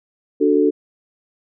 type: chord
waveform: sine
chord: D major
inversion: none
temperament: equal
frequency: 293.7 / 370 / 440 Hz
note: D4 / F#4 / A4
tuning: 0 / 0 / 0 cents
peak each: -16 / -18 / -16 dBFS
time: 0.4-0.71 s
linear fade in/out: 20 ms
effects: none